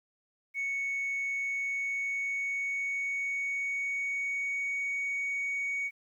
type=tone with pitch glide; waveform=sine; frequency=2217 to 2238 Hz; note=C#7 to C#7; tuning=0 to +16 cents; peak=-28 dBFS; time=0.54-5.91 s; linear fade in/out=50 ms; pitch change=+16 cents; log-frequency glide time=1.18-4.8 s; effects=tanh soft clip ceiling -28 dBFS + 11-bit